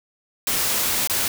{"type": "noise with dropouts", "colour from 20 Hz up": "white", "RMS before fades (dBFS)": -22, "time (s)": [0.47, 1.28], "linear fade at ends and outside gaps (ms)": 2, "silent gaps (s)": [1.074, 1.097], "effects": []}